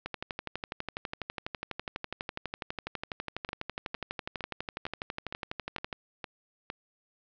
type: two click trains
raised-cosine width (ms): 0.3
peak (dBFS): -20 / -18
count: 8 / 72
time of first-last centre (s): 3.49-6.701 / 0.06-5.928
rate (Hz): 2.18 / 12.1
effects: low-pass 5000 Hz 12 dB/octave